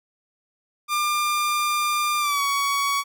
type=tone with pitch glide; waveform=sawtooth; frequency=1197 to 1123.3 Hz; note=D6 to C#6; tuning=+33 to +23 cents; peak=-17 dBFS; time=0.88-3.04 s; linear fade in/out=50 ms; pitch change=-110 cents; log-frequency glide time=2.19-2.42 s; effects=none